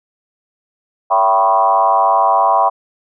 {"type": "tone with frequency modulation", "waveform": "sine", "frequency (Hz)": 880, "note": "A5", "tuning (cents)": 0, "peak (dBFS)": -9, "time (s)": [1.1, 2.7], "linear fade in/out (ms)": 20, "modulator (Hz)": 103, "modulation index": 2.3, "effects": []}